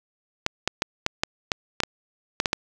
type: clicks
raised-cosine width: 0.2 ms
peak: -4 dBFS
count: 11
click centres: 0.464 / 0.676 / 0.821 / 1.064 / 1.235 / 1.518 / 1.803 / 1.835 / 2.401 / 2.458 / 2.531 s
effects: none